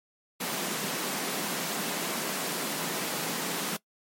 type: high-pass noise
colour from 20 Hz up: pink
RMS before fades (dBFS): -32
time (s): 0.4-3.77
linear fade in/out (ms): 10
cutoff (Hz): 160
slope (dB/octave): 48
effects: noise-tail reverb RT60 0.1 s tail -21 dB re dry + MP3 64 kbps